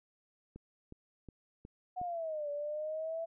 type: click train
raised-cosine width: 3 ms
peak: -35 dBFS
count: 5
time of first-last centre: 0.56-2.015 s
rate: 2.75 Hz
type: exponential two-way sweep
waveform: sine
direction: down then up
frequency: 740 to 576 to 666 Hz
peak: -35 dBFS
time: 1.96-3.26 s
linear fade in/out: 20 ms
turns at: 2.5 s
effects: none